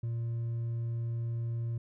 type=tone with hard clipping; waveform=sine; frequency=116.54 Hz; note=A#2; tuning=in tune; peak=-32 dBFS; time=0.03-1.78 s; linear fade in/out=5 ms; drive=2 dB; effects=none